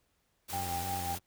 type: noise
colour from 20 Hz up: white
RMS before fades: -41 dBFS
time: 0.48-1.19 s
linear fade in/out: 20 ms
type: tone with vibrato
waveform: sawtooth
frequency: 89.6 Hz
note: F2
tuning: 45 cents sharp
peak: -35 dBFS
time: 0.5-1.2 s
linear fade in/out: 50 ms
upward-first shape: square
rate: 3 Hz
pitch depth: 60 cents each way
type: tone with tremolo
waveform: sine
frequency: 793 Hz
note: G5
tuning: 20 cents sharp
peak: -32 dBFS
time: 0.53-1.15 s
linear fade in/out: 2 ms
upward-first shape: triangle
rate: 5.6 Hz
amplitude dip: 60%
effects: pink hiss -75 dBFS RMS until 1.26 s